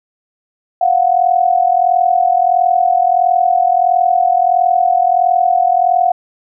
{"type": "tone pair together", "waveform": "sine", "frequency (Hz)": [698.5, 740], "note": ["F5", "F#5"], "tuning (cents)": [0, 0], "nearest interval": "minor second", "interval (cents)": 100, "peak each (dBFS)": -12, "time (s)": [0.81, 6.12], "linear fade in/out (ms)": 5, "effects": []}